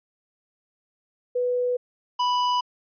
sine / square tone pair in turn, 493.9 / 987.8 Hz, B4 / B5, 0 / 0 cents, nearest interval octave, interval 1200 cents, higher second, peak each -21 dBFS, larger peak neither, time 1.35-1.77 / 2.19-2.61 s, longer neither, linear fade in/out 10 ms, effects resampled to 11025 Hz

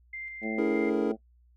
sine tone with tremolo, 2093 Hz, C7, in tune, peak -36 dBFS, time 0.13-0.9 s, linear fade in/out 5 ms, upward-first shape square, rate 3.3 Hz, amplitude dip 30%
harmonic tone, 110 Hz, A2, in tune, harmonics 2 / 3 / 4 / 5 / 6 / 7, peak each -32 / -36 / -38 / -40 / -42 / -43 dBFS, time 0.41-1.17 s, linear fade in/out 50 ms
triangle chord, A# half-diminished seventh, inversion first, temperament equal with one note detuned, 283.3 / 329.6 / 415.3 / 466.2 Hz, C#4 / E4 / G#4 / A#4, +38 / 0 / 0 / 0 cents, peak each -29 dBFS, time 0.58-1.12 s, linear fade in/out 5 ms
effects noise-tail reverb RT60 0.1 s tail -20 dB re dry + added 60 Hz sine -58 dBFS peak until 1.56 s

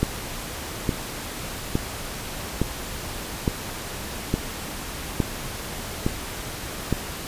click train, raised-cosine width 3 ms, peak -7 dBFS, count 9, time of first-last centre 0.03-6.927 s, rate 1.16 Hz, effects pink hiss -33 dBFS RMS until 7.27 s + resampled to 32000 Hz

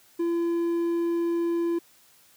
triangle tone, 339.4 Hz, F4, 49 cents flat, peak -21 dBFS, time 0.19-1.79 s, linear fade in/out 10 ms, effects white hiss -58 dBFS RMS until 2.36 s + high-pass 60 Hz 12 dB/octave

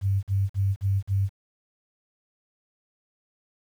sine tone bursts, 98 Hz, G2, in tune, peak -20 dBFS, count 5, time 0.01-1.294 s, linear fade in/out 50 ms, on 220 ms, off 46 ms, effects 9-bit

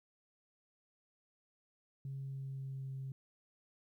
sine tone with pitch glide, 136.1 to 133.92 Hz, C#3 to C3, -31 to +41 cents, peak -39 dBFS, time 2.05-3.12 s, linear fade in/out 2 ms, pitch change -28 cents, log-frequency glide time 2.18-2.92 s, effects tanh soft clip ceiling -36 dBFS + 13-bit

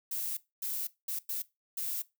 violet noise bursts at uneven times, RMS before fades -35 dBFS, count 5, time 0.11-0.37 / 0.62-0.87 / 1.08-1.19 / 1.29-1.42 / 1.77-2.02 s, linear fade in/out 5 ms, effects noise-tail reverb RT60 0.2 s tail -18 dB re dry

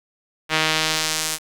sawtooth tone with band-pass filter sweep, 157.2 Hz, D#3, 18 cents sharp, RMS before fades -22 dBFS, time 0.49-1.39 s, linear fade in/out 50 ms, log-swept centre 2500 to 8900 Hz, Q 0.94, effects 7-bit

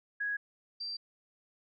sine tone pair in turn, 1661.2 / 4699 Hz, G#6 / D8, 0 / 0 cents, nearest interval octave + tritone, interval 1800 cents, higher second, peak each -31 / -36 dBFS, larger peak first, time 0.2-0.37 / 0.8-0.97 s, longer neither, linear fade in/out 10 ms, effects none

